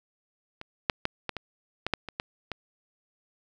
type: clicks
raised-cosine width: 0.3 ms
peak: -23 / -6 / -10 / -14 / -18 / -12 / -8 / -21 / -13 / -17 dBFS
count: 10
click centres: 0.614 / 0.898 / 1.054 / 1.293 / 1.367 / 1.866 / 1.937 / 2.087 / 2.199 / 2.517 s
effects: none